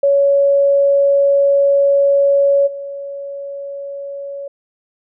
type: tone with level steps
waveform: sine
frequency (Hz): 560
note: C#5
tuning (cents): +18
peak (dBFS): -9 / -24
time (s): 0.03-4.48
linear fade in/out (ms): 5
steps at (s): 2.66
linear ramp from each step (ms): 20
effects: none